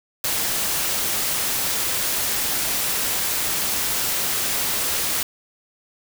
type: noise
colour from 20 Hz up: white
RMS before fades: -23 dBFS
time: 0.24-5.23 s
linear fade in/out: 2 ms
effects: none